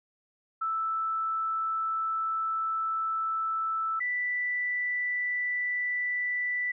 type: tone pair in turn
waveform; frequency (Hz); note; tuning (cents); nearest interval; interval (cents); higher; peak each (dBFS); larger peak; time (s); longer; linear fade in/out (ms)
sine; 1318.5 / 1975.5; E6 / B6; 0 / 0; perfect fifth; 700; second; -27; neither; 0.61-4 / 4-6.72; first; 10
effects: none